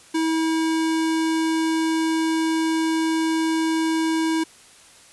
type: tone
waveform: square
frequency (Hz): 322.2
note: E4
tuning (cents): -39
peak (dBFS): -20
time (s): 0.14-4.44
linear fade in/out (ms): 10
effects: white hiss -49 dBFS RMS until 5.12 s + resampled to 24000 Hz